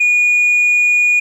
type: tone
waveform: sine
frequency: 2448 Hz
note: D#7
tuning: 29 cents flat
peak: -7 dBFS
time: 0-1.2 s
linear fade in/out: 10 ms
effects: tanh soft clip ceiling -8 dBFS + 8-bit